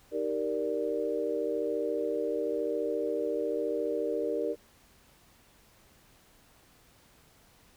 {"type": "chord", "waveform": "sine", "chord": "Eb major seventh", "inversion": "none", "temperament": "equal", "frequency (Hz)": [311.1, 392, 466.2, 587.3], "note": ["Eb4", "G4", "Bb4", "D5"], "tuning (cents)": [0, 0, 0, 0], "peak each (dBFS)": [-36, -35, -31, -35], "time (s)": [0.11, 4.56], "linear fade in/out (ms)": 50, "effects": ["pink hiss -61 dBFS RMS until 7.76 s"]}